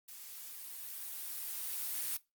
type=noise with level ramp; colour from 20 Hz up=blue; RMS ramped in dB=-50 to -36 dBFS; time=0.08-2.17 s; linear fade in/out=5 ms; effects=noise-tail reverb RT60 0.2 s tail -19 dB re dry + Opus 48 kbps